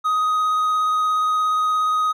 triangle tone with vibrato, 1253 Hz, D#6, 12 cents sharp, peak -15 dBFS, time 0.04-2.13 s, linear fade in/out 20 ms, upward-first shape sine, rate 17 Hz, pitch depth 9 cents each way, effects none

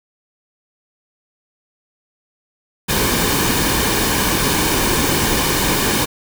pink noise with comb filter, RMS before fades -17 dBFS, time 2.88-6.06 s, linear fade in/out 20 ms, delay 1.5 ms, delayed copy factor -0.5, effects none

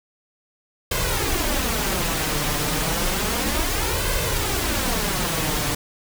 pink noise with flanger, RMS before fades -23 dBFS, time 0.91-5.75 s, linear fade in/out 5 ms, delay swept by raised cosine 1.9 to 6.8 ms, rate 0.31 Hz, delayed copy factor +0.65, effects none

